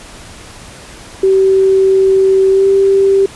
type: tone with pitch glide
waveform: sine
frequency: 384.1 to 390.8 Hz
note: G4 to G4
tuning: -35 to -5 cents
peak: -6 dBFS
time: 1.23-3.26 s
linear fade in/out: 5 ms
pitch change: +30 cents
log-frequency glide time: 2.49-2.67 s
effects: pink hiss -34 dBFS RMS until 3.35 s + resampled to 24000 Hz